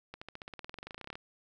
accelerating click train, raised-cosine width 0.3 ms, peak -27 dBFS, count 23, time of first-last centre 0.14-1.155 s, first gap 75 ms, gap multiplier 0.95, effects none

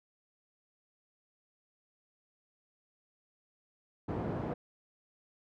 pink band-pass noise, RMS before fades -36 dBFS, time 4.08-4.54 s, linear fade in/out 10 ms, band 100 to 700 Hz, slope 12 dB/octave, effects none

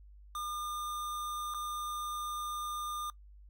square tone with dropouts, 1208 Hz, D6, 48 cents sharp, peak -37 dBFS, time 0.35-3.1 s, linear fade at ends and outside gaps 1 ms, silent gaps 1.539-1.545 s, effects noise-tail reverb RT60 0.1 s tail -19 dB re dry + added 50 Hz sine -52 dBFS peak until 3.49 s

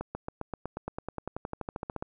accelerating click train, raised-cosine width 1 ms, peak -20 dBFS, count 22, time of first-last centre 0.01-2.025 s, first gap 140 ms, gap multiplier 0.96, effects none

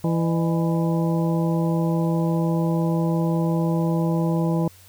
harmonic tone with a mistuned harmonic, 165.9 Hz, E3, 11 cents sharp, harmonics 1 / 2 / 3 / 4 / 5 / 6, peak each -20 / -26 / -30 / -32 / -34 / -36 dBFS, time 0.04-4.68 s, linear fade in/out 2 ms, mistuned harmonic 4, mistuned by -140 cents, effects added 92 Hz sine -51 dBFS peak until 4.88 s + white hiss -51 dBFS RMS until 4.88 s

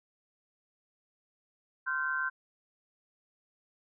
sine tone cluster, 1043 / 1395 / 1542 Hz, C6 / F6 / G6, -6 / -2 / -29 cents, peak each -37 / -36 / -31 dBFS, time 1.86-2.3 s, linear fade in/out 20 ms, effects none

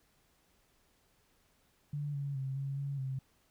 sine tone with pitch steps, 145.8 / 140.9 / 133.9 / 137.7 / 140 / 132.8 Hz, D3 / C#3 / C3 / C#3 / C#3 / C3, -12 / +29 / +40 / -11 / +18 / +26 cents, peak -34 dBFS, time 1.93-3.19 s, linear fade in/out 5 ms, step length 210 ms, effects pink hiss -71 dBFS RMS until 3.5 s

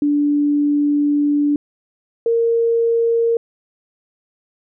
sine tone pair in turn, 291.4 / 462.6 Hz, D4 / A#4, -13 / -13 cents, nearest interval minor sixth, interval 800 cents, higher second, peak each -13 dBFS, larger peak neither, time 0.02-1.56 / 2.26-3.37 s, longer first, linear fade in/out 2 ms, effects none

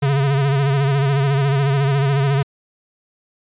square tone with vibrato, 138.59 Hz, C#3, in tune, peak -15 dBFS, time 0.02-2.43 s, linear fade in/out 10 ms, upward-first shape sine, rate 14 Hz, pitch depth 61 cents each way, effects resampled to 8000 Hz

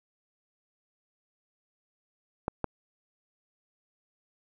clicks, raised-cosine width 1 ms, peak -14 dBFS, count 2, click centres 2.481 / 2.643 s, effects none

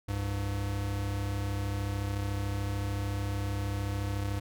square tone pair together, 67.28 / 100.8 Hz, C2 / G2, +49 / +49 cents, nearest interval perfect fifth, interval 700 cents, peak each -37 / -32 dBFS, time 0.08-4.4 s, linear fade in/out 10 ms, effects none

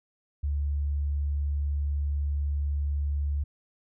sine tone, 72 Hz, D2, 34 cents flat, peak -25 dBFS, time 0.43-3.44 s, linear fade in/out 10 ms, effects none

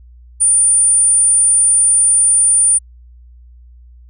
sine tone, 9270 Hz, D9, 24 cents flat, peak -8 dBFS, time 0.4-2.79 s, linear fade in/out 20 ms, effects added 60 Hz sine -38 dBFS peak until 4.09 s

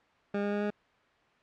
20% pulse tone with pitch steps, 202.6 / 204.1 / 205.7 / 207.2 Hz, G#3 / G#3 / G#3 / G#3, -43 / -30 / -16 / -4 cents, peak -24 dBFS, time 0.34-0.704 s, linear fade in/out 5 ms, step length 91 ms, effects white hiss -64 dBFS RMS until 1.42 s + low-pass 2000 Hz 12 dB/octave

